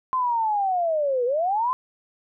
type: linear two-way sweep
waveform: sine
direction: down then up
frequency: 1045 to 472 to 1045 Hz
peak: -20 dBFS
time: 0.13-1.73 s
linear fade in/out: 0 ms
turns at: 1.25 s
effects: none

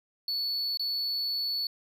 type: tone with dropouts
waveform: triangle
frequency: 4435 Hz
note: C#8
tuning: in tune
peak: -27 dBFS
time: 0.28-1.67 s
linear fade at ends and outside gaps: 2 ms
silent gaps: 0.773-0.795 s
effects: none

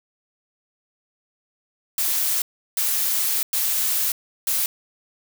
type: noise bursts at uneven times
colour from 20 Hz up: blue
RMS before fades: -22 dBFS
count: 4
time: 1.98-2.42 / 2.77-3.43 / 3.53-4.12 / 4.47-4.66 s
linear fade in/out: 2 ms
effects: none

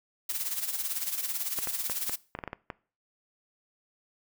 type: noise with tremolo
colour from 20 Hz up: blue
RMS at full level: -30 dBFS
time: 0.29-2.16 s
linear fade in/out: 5 ms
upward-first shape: sine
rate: 18 Hz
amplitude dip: 65%
type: clicks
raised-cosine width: 0.5 ms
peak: -20 dBFS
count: 10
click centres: 1.588 / 1.673 / 1.898 / 2.095 / 2.351 / 2.389 / 2.438 / 2.477 / 2.531 / 2.702 s
effects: noise-tail reverb RT60 0.4 s tail -21 dB re dry

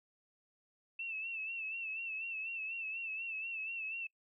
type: tone with vibrato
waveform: sine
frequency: 2658 Hz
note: E7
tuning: 14 cents sharp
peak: -38 dBFS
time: 0.99-4.07 s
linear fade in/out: 5 ms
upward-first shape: sine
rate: 4.1 Hz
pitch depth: 59 cents each way
effects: noise-tail reverb RT60 0.1 s tail -24 dB re dry

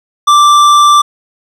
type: tone with tanh clipping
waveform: sine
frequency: 1174.7 Hz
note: D6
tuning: in tune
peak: -5 dBFS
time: 0.27-1.02 s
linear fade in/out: 10 ms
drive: 14 dB
effects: none

